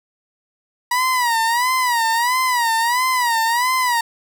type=tone with vibrato; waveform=30% pulse; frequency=964 Hz; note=B5; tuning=42 cents flat; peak=-13 dBFS; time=0.91-4.01 s; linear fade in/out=5 ms; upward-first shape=sine; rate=1.5 Hz; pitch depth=120 cents each way; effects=none